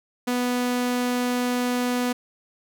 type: tone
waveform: sawtooth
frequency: 246.7 Hz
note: B3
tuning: 2 cents flat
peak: -18 dBFS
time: 0.27-2.13 s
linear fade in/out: 10 ms
effects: none